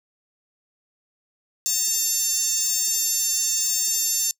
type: tone with high-pass filter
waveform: 10% pulse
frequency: 901 Hz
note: A5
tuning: 41 cents sharp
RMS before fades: -23 dBFS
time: 1.66-4.31 s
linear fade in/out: 0 ms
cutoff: 7300 Hz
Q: 4.8
effects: noise-tail reverb RT60 0.1 s tail -25 dB re dry